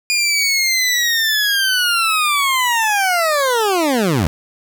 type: linear sweep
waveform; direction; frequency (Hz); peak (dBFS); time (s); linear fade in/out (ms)
20% pulse; down; 2438 to 69.6; -9; 0.1-4.27; 0
effects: none